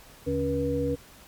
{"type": "tone cluster", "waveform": "sine", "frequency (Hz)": [78.4, 145.5, 279, 481.9], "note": ["D#2", "D3", "C#4", "B4"], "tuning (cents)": [14, -16, 11, -43], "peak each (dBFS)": [-33, -33, -29, -27], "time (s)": [0.26, 0.96], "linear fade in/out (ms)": 20, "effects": ["pink hiss -51 dBFS RMS until 1.27 s", "MP3 96 kbps"]}